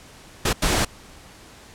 pink noise bursts at uneven times, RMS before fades -20 dBFS, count 2, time 0.45-0.53 / 0.62-0.85 s, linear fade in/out 5 ms, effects pink hiss -46 dBFS RMS until 1.74 s + low-pass 10000 Hz 12 dB/octave

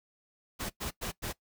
pink noise bursts, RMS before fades -36 dBFS, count 4, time 0.59-1.33 s, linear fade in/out 20 ms, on 110 ms, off 100 ms, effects noise-tail reverb RT60 0.1 s tail -19 dB re dry

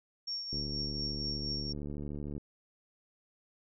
sine tone with tremolo, 5510 Hz, F8, 24 cents flat, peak -33 dBFS, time 0.27-1.73 s, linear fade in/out 10 ms, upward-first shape triangle, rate 4.2 Hz, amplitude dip 55%
click train, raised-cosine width 3 ms, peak -28 dBFS, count 136, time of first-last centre 0.53-2.379 s, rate 73 Hz
effects none

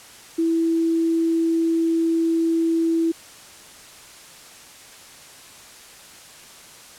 sine tone, 329.6 Hz, E4, in tune, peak -17 dBFS, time 0.38-3.12 s, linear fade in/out 10 ms, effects white hiss -44 dBFS RMS until 6.98 s + low-pass 10000 Hz 12 dB/octave

